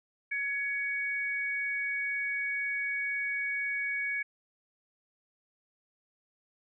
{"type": "tone pair together", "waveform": "sine", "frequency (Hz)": [1677, 2239], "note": ["G#6", "C#7"], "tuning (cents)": [16, 17], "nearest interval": "perfect fourth", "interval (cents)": 501, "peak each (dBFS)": [-35, -31], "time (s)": [0.31, 4.23], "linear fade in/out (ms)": 10, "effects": []}